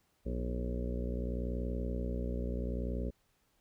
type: harmonic tone with a mistuned harmonic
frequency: 60.7 Hz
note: B1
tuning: 29 cents flat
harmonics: 1 / 2 / 3 / 4 / 5 / 6 / 7 / 8 / 9 / 10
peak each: -35 / -45 / -42 / -42 / -49 / -49 / -45 / -49 / -46 / -59 dBFS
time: 0.25-3.11 s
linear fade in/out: 20 ms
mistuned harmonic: 5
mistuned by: +56 cents
effects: pink hiss -74 dBFS RMS until 3.6 s